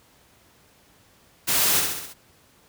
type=noise with echo; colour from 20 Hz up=white; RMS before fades=-22 dBFS; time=1.47-1.81 s; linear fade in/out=20 ms; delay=66 ms; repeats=5; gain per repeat=-4 dB; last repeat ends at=2.14 s; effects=pink hiss -57 dBFS RMS until 2.68 s + high-pass 60 Hz 12 dB/octave